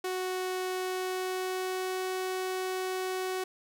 sawtooth tone with pitch glide, 370 to 372.8 Hz, F#4 to F#4, 0 to +13 cents, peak -27 dBFS, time 0.04-3.44 s, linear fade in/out 5 ms, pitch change +13 cents, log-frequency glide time 0.69-2.06 s, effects none

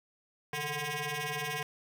10% pulse ring-modulated tone, 293.7 Hz, D4, in tune, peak -22 dBFS, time 0.53-1.63 s, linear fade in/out 2 ms, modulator 1330 Hz, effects none

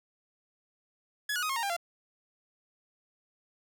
sawtooth tone with pitch steps, 1691 / 1455.2 / 1252.3 / 1077.6 / 927.4 / 798 / 686.8 Hz, G#6 / F#6 / D#6 / C#6 / A#5 / G5 / F5, +31 / -29 / +11 / -49 / -9 / +31 / -29 cents, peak -26 dBFS, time 1.29-1.766 s, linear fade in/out 5 ms, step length 68 ms, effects none

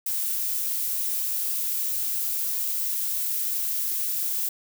violet noise, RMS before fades -27 dBFS, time 0.06-4.49 s, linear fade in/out 5 ms, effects none

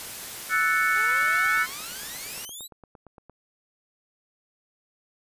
white noise, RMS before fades -37 dBFS, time 0-2.45 s, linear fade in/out 0 ms
sine chord, F# minor seventh, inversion third, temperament equal, 1318.5 / 1480 / 1760 / 2217 Hz, E6 / F#6 / A6 / C#7, 0 / 0 / 0 / 0 cents, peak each -26 / -24 / -27 / -26 dBFS, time 0.49-1.67 s, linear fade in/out 50 ms
10% pulse exponential sweep, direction up, 396.1 to 4043 Hz, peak -30 dBFS, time 0.95-2.68 s, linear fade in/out 20 ms
click train, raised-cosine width 1 ms, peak -33 dBFS, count 19, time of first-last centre 1.23-3.297 s, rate 8.71 Hz
effects resampled to 32000 Hz

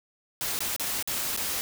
white noise with dropouts, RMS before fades -30 dBFS, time 0.41-1.61 s, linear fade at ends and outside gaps 0 ms, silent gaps 0.59-0.605 / 0.763-0.797 / 1.026-1.075 / 1.364-1.374 s, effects none

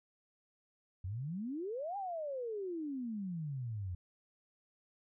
sine exponential two-way sweep, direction up then down, 86 to 820 to 86 Hz, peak -37 dBFS, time 1.04-3.95 s, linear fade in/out 5 ms, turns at 1.97 s, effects none

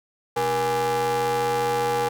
45% pulse ring-modulated tone, 174.61 Hz, F3, in tune, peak -18 dBFS, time 0.36-2.09 s, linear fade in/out 10 ms, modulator 651 Hz, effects high-pass 80 Hz 12 dB/octave + 10-bit

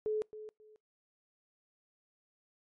sine tone with echo, 429.4 Hz, A4, 42 cents flat, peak -30 dBFS, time 0.06-0.22 s, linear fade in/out 0 ms, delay 270 ms, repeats 2, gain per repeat -13 dB, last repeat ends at 0.76 s, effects noise-tail reverb RT60 0.2 s tail -26 dB re dry + MP3 48 kbps

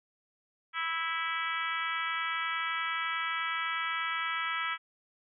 harmonic tone, 328.3 Hz, E4, 7 cents flat, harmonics 3 / 4 / 5 / 6 / 7 / 8 / 9 / 10, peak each -42 / -34 / -39 / -37 / -38 / -46 / -45 / -42 dBFS, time 0.73-4.78 s, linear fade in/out 50 ms, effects none

